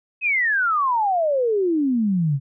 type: exponential sweep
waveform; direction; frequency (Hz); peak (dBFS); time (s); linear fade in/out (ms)
sine; down; 2588 to 131.9; -17; 0.21-2.4; 50
effects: none